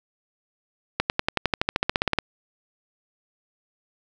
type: accelerating click train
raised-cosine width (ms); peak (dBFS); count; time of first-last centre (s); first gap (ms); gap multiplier
0.3; -4; 17; 1-2.187; 99; 0.96
effects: none